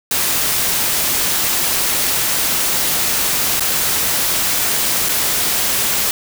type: noise with dropouts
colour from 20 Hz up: white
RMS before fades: -17 dBFS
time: 0.11-6.11 s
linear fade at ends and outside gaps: 1 ms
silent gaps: 3.596-3.606 / 5.087-5.091 s
effects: none